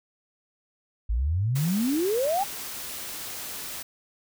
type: exponential sweep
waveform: sine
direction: up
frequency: 51 to 830.6 Hz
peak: -22 dBFS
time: 1.09-2.44 s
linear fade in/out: 10 ms
type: noise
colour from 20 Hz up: white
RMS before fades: -36 dBFS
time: 1.55-3.83 s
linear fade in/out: 10 ms
effects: none